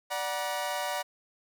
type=chord; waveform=sawtooth; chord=D augmented; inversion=none; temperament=equal with one note detuned; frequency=587.3 / 740 / 956.3 Hz; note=D5 / F#5 / A#5; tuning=0 / 0 / +44 cents; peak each=-31 dBFS; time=0.1-1.03 s; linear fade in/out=20 ms; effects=none